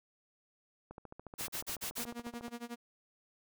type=click train; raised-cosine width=1 ms; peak=-33 dBFS; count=23; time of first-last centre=0.91-2.481 s; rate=14 Hz
type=noise bursts; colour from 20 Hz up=white; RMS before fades=-39 dBFS; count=5; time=1.38-2.052 s; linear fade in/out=20 ms; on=100 ms; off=43 ms
type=tone with tremolo; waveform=sawtooth; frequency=237.5 Hz; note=A#3; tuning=33 cents sharp; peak=-35 dBFS; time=1.98-2.76 s; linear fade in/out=20 ms; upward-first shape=sine; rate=11 Hz; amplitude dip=95%
effects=none